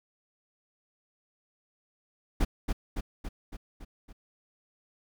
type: noise with echo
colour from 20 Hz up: brown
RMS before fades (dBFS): -24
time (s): 2.4-2.45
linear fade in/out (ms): 10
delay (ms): 280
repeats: 6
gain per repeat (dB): -4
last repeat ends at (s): 4.13
effects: none